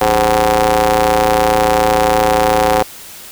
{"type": "ring-modulated tone", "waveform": "sawtooth", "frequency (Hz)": 112.9, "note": "A2", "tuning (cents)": 45, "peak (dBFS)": -3, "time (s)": [0.01, 2.83], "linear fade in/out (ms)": 5, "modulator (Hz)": 636, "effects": ["white hiss -34 dBFS RMS until 3.31 s"]}